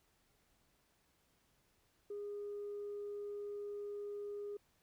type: tone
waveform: sine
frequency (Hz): 410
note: G#4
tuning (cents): -22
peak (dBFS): -40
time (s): 2.1-4.57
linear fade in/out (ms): 5
effects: tanh soft clip ceiling -38 dBFS + pink hiss -75 dBFS RMS until 4.82 s